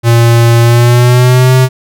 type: tone with pitch glide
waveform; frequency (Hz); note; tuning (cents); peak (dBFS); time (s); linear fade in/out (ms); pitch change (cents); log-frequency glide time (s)
square; 117.1 to 129.18; A#2 to C3; +8 to -22; -4; 0.03-1.69; 50; +170; 0.62-1.54
effects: none